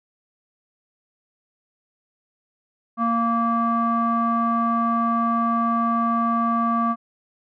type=tone with low-pass filter; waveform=square; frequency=231.6 Hz; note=A#3; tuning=11 cents flat; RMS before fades=-21 dBFS; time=2.97-6.96 s; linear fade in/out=50 ms; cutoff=1100 Hz; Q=8.6; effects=none

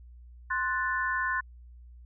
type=chord; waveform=sine; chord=F# diminished; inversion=second; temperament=equal; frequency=1046.5 / 1480 / 1760 Hz; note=C6 / F#6 / A6; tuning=0 / 0 / 0 cents; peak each=-31 dBFS; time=0.5-1.41 s; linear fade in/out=10 ms; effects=added 60 Hz sine -47 dBFS peak until 2.05 s

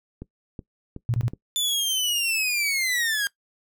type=click train; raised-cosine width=3 ms; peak=-22 dBFS; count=4; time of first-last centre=0.22-1.335 s; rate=2.69 Hz
type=tone bursts; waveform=sine; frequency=118.2 Hz; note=A#2; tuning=24 cents sharp; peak=-20 dBFS; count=3; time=1.09-1.281 s; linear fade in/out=0 ms; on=49 ms; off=22 ms
type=linear sweep; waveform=sawtooth; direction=down; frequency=3520 to 1600 Hz; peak=-19 dBFS; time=1.56-3.27 s; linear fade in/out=0 ms
effects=noise-tail reverb RT60 0.1 s tail -20 dB re dry

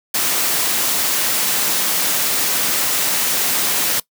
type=noise; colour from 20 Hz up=white; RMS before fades=-18 dBFS; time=0.14-4 s; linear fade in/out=5 ms; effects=noise-tail reverb RT60 0.1 s tail -21 dB re dry + high-pass 150 Hz 12 dB/octave

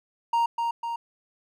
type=tone with echo; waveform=triangle; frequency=932.3 Hz; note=A#5; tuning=in tune; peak=-18 dBFS; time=0.33-0.46 s; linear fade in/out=5 ms; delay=250 ms; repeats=2; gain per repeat=-4 dB; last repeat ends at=0.96 s; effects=none

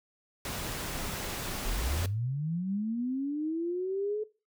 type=noise; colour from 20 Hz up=pink; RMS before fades=-36 dBFS; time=0.45-2.06 s; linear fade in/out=2 ms
type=linear sweep; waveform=sine; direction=up; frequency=30 to 432.7 Hz; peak=-29 dBFS; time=1.65-4.24 s; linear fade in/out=10 ms
effects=noise-tail reverb RT60 0.3 s tail -18 dB re dry

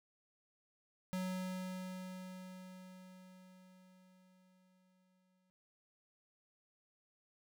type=tone with exponential decay; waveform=square; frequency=185 Hz; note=F#3; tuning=in tune; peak=-37 dBFS; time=1.13-5.5 s; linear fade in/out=0 ms; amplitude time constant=950 ms; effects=none

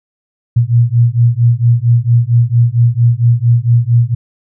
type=beating tone pair; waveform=sine; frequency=116.54 / 120.94 Hz; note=A#2 / B2; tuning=0 / -36 cents; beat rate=4.4 Hz; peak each=-10 dBFS; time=0.56-4.15 s; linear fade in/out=10 ms; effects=none

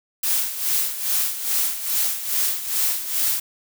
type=noise with tremolo; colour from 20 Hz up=blue; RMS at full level=-20 dBFS; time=0.23-3.4 s; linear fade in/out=5 ms; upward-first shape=sine; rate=2.4 Hz; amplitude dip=70%; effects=none

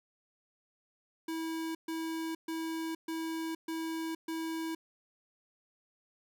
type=tone bursts; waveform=square; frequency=324.6 Hz; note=E4; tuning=27 cents flat; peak=-35 dBFS; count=6; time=1.28-4.75 s; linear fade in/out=5 ms; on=470 ms; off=130 ms; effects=none

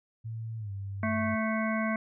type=tone with pitch glide; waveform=sine; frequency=112.6 to 98.59 Hz; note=A2 to G2; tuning=+40 to +10 cents; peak=-34 dBFS; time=0.24-1.36 s; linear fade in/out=20 ms; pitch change=-230 cents; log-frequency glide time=0.58-0.71 s
type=harmonic tone; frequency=220 Hz; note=A3; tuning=in tune; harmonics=1 / 3 / 5 / 7 / 9 / 10; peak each=-29 / -34 / -36 / -37 / -39 / -39 dBFS; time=1.03-1.96 s; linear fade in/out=2 ms
effects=none

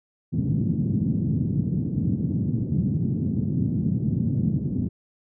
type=band-pass noise; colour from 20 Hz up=pink; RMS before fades=-24 dBFS; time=0.32-4.89 s; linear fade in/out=20 ms; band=110 to 240 Hz; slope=24 dB/octave; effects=none

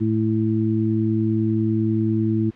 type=harmonic tone; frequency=110 Hz; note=A2; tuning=in tune; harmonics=1 / 2 / 3; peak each=-22 / -22 / -22 dBFS; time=0-2.51 s; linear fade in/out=20 ms; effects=pink hiss -54 dBFS RMS until 2.55 s + low-pass 3000 Hz 12 dB/octave

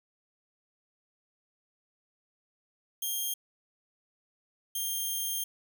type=tone pair in turn; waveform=5% pulse; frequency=3211 / 3195 Hz; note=G7 / G7; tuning=+41 / +32 cents; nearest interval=unison; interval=9 cents; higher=first; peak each=-22 dBFS; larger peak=neither; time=3.02-3.34 / 4.75-5.44 s; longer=second; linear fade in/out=5 ms; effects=none

